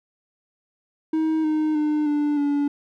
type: tone with pitch steps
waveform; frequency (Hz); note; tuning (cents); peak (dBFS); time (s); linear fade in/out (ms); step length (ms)
triangle; 316.6 / 309 / 301.6 / 294.4 / 287.3; D#4 / D#4 / D4 / D4 / D4; +30 / -12 / +46 / +4 / -38; -17; 1.13-2.68; 5; 310
effects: none